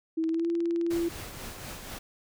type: tone with pitch glide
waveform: sine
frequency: 323.4 to 338.5 Hz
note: E4 to E4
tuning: -33 to +46 cents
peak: -25 dBFS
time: 0.17-1.09 s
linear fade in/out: 10 ms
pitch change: +79 cents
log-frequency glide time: 0.29-0.48 s
type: click train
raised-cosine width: 0.2 ms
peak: -30 dBFS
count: 14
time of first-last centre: 0.24-0.917 s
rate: 19.2 Hz
type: noise with tremolo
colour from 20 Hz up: pink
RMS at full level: -39 dBFS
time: 0.9-1.99 s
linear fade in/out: 10 ms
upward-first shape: triangle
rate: 4.1 Hz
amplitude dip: 45%
effects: none